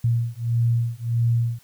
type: beating tone pair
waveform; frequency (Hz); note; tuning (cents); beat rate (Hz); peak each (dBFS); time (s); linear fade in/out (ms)
sine; 116.54 / 118.14; A#2 / A#2; 0 / +24; 1.6; -22 / -22; 0.04-1.59; 5
effects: white hiss -56 dBFS RMS until 1.63 s